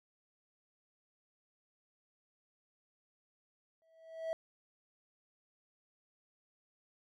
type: tone with exponential growth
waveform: triangle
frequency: 650 Hz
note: E5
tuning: 24 cents flat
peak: -30 dBFS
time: 3.82-4.33 s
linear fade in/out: 0 ms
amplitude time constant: 110 ms
effects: none